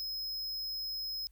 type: tone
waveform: square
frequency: 5120 Hz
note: D#8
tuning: 49 cents sharp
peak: -36 dBFS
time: 0-1.27 s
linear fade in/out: 0 ms
effects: added 50 Hz sine -58 dBFS peak until 1.31 s + white hiss -75 dBFS RMS until 1.31 s